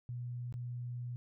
sine tone with dropouts, 122 Hz, B2, 21 cents flat, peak -38 dBFS, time 0.09-1.16 s, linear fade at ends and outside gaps 0 ms, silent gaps 0.525-0.54 s, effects none

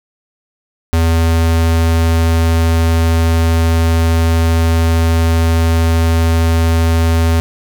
square tone, 82.41 Hz, E2, in tune, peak -10 dBFS, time 0.93-7.4 s, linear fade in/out 0 ms, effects none

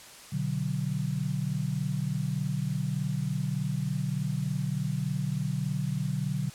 sine chord, B minor, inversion none, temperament equal, 123.47 / 146.83 / 185 Hz, B2 / D3 / F#3, 0 / 0 / 0 cents, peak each -33 / -30 / -33 dBFS, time 0.32-6.5 s, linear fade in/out 10 ms, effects white hiss -48 dBFS RMS until 6.54 s + low-pass 10000 Hz 12 dB/octave

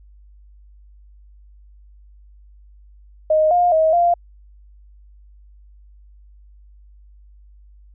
sine tone with pitch steps, 622 / 708 / 636 / 694 Hz, D#5 / F5 / D#5 / F5, -1 / +23 / +38 / -11 cents, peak -12 dBFS, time 3.3-4.14 s, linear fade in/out 5 ms, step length 210 ms, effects added 50 Hz sine -44 dBFS peak until 7.94 s

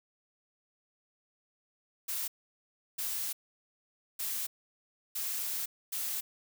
blue noise bursts at uneven times, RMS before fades -35 dBFS, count 5, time 2.08-2.28 / 2.98-3.33 / 4.19-4.47 / 5.15-5.66 / 5.92-6.21 s, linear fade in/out 10 ms, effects none

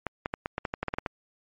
clicks, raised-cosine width 0.5 ms, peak -14 dBFS, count 12, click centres 0.067 / 0.259 / 0.339 / 0.459 / 0.581 / 0.652 / 0.739 / 0.83 / 0.883 / 0.939 / 0.985 / 1.062 s, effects MP3 48 kbps

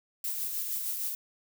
violet noise with tremolo, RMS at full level -32 dBFS, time 0.24-1.15 s, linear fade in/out 2 ms, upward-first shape sine, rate 6.5 Hz, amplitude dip 35%, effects none

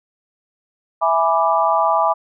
sine chord, E dominant seventh, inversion none, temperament equal, 659.3 / 830.6 / 987.8 / 1174.7 Hz, E5 / G#5 / B5 / D6, 0 / 0 / 0 / 0 cents, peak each -19 dBFS, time 1.01-2.14 s, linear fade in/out 20 ms, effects none

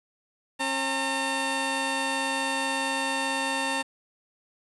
15% pulse tone pair together, 270 / 908.2 Hz, C#4 / A#5, -45 / -45 cents, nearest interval octave + major sixth, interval 2100 cents, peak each -24 / -21 dBFS, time 0.59-3.83 s, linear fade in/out 20 ms, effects resampled to 24000 Hz + 8-bit

